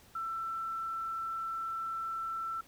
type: tone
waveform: sine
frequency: 1336 Hz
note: E6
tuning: 23 cents sharp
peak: -34 dBFS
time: 0.15-2.61 s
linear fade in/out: 5 ms
effects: pink hiss -60 dBFS RMS until 2.67 s